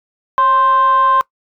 sine tone with frequency modulation, 1051 Hz, C6, 7 cents sharp, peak -8 dBFS, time 0.38-1.21 s, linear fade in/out 0 ms, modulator 503 Hz, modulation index 0.35, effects noise-tail reverb RT60 0.1 s tail -22 dB re dry + tanh soft clip ceiling -5 dBFS

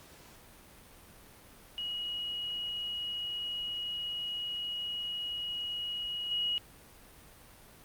sine tone with level steps, 2900 Hz, F#7, 35 cents flat, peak -34 / -29 dBFS, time 1.78-6.58 s, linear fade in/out 0 ms, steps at 6.31 s, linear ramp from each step 5 ms, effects pink hiss -55 dBFS RMS until 7.84 s + Opus 48 kbps

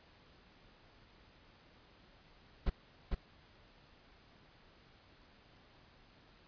brown noise with echo, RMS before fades -30 dBFS, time 2.66-2.7 s, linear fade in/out 10 ms, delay 450 ms, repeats 1, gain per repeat -3 dB, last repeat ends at 3.15 s, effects pink hiss -63 dBFS RMS until 6.47 s + resampled to 11025 Hz

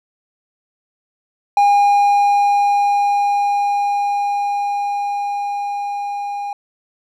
triangle tone with level ramp, 812 Hz, G#5, 39 cents flat, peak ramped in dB -7 to -20 dBFS, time 1.57-6.53 s, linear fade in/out 2 ms, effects none

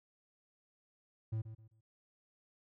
triangle tone with echo, 110.5 Hz, A2, 8 cents sharp, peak -32 dBFS, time 1.32-1.42 s, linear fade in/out 10 ms, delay 130 ms, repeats 3, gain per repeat -11 dB, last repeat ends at 1.81 s, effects none

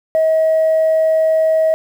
sine tone, 638 Hz, D#5, 43 cents sharp, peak -9 dBFS, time 0.15-1.74 s, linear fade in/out 0 ms, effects tanh soft clip ceiling -8 dBFS + 7-bit

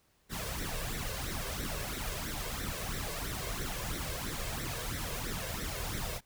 pink noise with flanger, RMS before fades -37 dBFS, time 0.29-6.21 s, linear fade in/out 50 ms, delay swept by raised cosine 0.51 to 1.91 ms, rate 3 Hz, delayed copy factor +0.7, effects pink hiss -70 dBFS RMS until 6.25 s

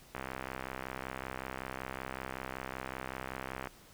click train, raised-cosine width 0.5 ms, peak -23 dBFS, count 231, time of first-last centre 0.15-3.672 s, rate 65.3 Hz, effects pink hiss -58 dBFS RMS until 3.93 s

